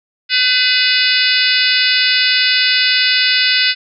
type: harmonic tone with a mistuned harmonic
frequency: 505 Hz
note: B4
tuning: 39 cents sharp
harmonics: 3 / 4 / 5 / 6 / 7 / 8 / 9 / 10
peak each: -19 / -19 / -19 / -19 / -19 / -19 / -19 / -19 dBFS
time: 0.29-3.75 s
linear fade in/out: 50 ms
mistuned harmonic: 6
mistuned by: -66 cents
effects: none